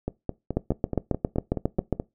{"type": "two click trains", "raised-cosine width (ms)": 2, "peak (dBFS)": [-14, -9], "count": [10, 11], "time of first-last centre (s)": [[0.08, 1.999], [0.57, 1.927]], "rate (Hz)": [4.69, 7.37], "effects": ["noise-tail reverb RT60 0.2 s tail -20 dB re dry"]}